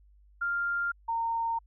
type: tone pair in turn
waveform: sine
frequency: 1396.9 / 918.2 Hz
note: F6 / A#5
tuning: 0 / -26 cents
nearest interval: perfect fifth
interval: 726 cents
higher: first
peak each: -27 dBFS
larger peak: neither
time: 0.41-0.92 / 1.08-1.59 s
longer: neither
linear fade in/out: 10 ms
effects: added 50 Hz sine -56 dBFS peak until 1.66 s